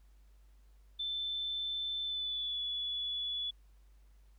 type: tone with pitch glide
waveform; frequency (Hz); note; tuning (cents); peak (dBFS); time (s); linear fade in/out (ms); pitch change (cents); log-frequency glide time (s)
sine; 3533 to 3421; A7 to A7; +6 to -49; -34; 0.99-3.51; 10; -55; 2.04-2.59
effects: added 50 Hz sine -58 dBFS peak until 4.38 s + pink hiss -75 dBFS RMS until 4.38 s